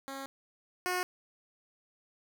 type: tone pair in turn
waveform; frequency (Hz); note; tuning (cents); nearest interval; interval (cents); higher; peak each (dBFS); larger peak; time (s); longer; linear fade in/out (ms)
10% pulse; 271.6 / 362.5; C#4 / F#4; -35 / -35; perfect fourth; 500; second; -31 / -22; second; 0.08-0.26 / 0.86-1.03; first; 0
effects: none